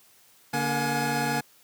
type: tone cluster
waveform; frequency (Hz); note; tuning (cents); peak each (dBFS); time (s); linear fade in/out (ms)
25% pulse; 144.9 / 234.9 / 720 / 841; D3 / A#3 / F#5 / G#5; -23 / +13 / -47 / +22; -27 / -27 / -28 / -25; 0.53-1.41; 10
effects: white hiss -58 dBFS RMS until 1.63 s + high-pass 80 Hz 12 dB/octave